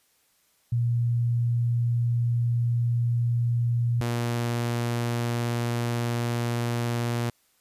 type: tone pair in turn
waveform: sine / sawtooth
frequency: 118.8 / 118.8 Hz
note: A#2 / A#2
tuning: +33 / +33 cents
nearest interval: unison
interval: 0 cents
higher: neither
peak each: -21 dBFS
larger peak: neither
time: 0.72-4.01 / 4.01-7.3 s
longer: neither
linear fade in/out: 5 ms
effects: white hiss -66 dBFS RMS until 7.6 s + resampled to 32000 Hz